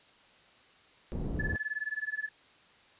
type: low-pass noise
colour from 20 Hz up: pink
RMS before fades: -34 dBFS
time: 1.12-1.56 s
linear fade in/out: 0 ms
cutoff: 330 Hz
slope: 12 dB/octave
type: tone with tremolo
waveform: sine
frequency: 1725 Hz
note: A6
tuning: 35 cents flat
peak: -29 dBFS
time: 1.39-2.29 s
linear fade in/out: 10 ms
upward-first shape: sine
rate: 19 Hz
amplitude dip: 95%
effects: white hiss -60 dBFS RMS until 2.99 s + resampled to 8000 Hz